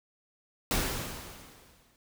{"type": "noise with exponential decay", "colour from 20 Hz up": "pink", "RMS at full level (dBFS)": -27, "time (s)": [0.71, 1.96], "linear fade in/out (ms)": 1, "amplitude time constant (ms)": 270, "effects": []}